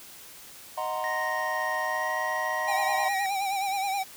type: chord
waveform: triangle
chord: C half-diminished seventh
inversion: first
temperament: equal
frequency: 622.3 / 740 / 932.3 / 1046.5 Hz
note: Eb5 / Gb5 / Bb5 / C6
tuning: 0 / 0 / 0 / 0 cents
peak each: -32 dBFS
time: 0.77-3.09 s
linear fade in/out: 10 ms
type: tone with pitch glide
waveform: triangle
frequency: 1864.7 to 1894 Hz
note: A#6 to A#6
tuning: 0 to +27 cents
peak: -29 dBFS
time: 1.04-3.26 s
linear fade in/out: 0 ms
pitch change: +27 cents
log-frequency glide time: 1.85-2.09 s
type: tone with vibrato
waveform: square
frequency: 784 Hz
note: G5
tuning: in tune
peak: -27 dBFS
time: 2.67-4.04 s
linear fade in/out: 20 ms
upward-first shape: sine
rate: 9.5 Hz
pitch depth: 60 cents each way
effects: white hiss -47 dBFS RMS until 4.16 s